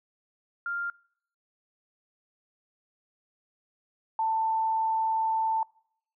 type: tone pair in turn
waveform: sine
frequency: 1396.9 / 888.7 Hz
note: F6 / A5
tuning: 0 / +17 cents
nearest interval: minor sixth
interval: 783 cents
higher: first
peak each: -29 / -24 dBFS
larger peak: second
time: 0.66-0.9 / 4.19-5.63 s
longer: second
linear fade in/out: 2 ms
effects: noise-tail reverb RT60 0.7 s tail -25 dB re dry